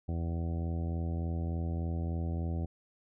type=harmonic tone; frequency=83.4 Hz; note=E2; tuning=21 cents sharp; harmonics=1 / 2 / 3 / 4 / 5 / 6 / 7 / 8 / 9; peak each=-32 / -38 / -43 / -45 / -51 / -52 / -51 / -56 / -51 dBFS; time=0.08-2.66 s; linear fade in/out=10 ms; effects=none